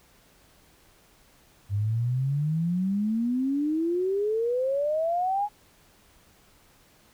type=exponential sweep; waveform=sine; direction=up; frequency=98 to 843 Hz; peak=-23 dBFS; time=1.69-5.49 s; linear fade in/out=50 ms; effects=pink hiss -59 dBFS RMS until 7.13 s